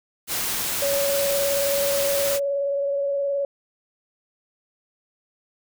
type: noise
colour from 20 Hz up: white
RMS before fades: -26 dBFS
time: 0.27-2.4 s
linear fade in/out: 50 ms
type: tone with vibrato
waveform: sine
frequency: 561 Hz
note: C#5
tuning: 21 cents sharp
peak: -21 dBFS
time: 0.82-3.45 s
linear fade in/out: 2 ms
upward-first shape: sine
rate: 19 Hz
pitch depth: 19 cents each way
effects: none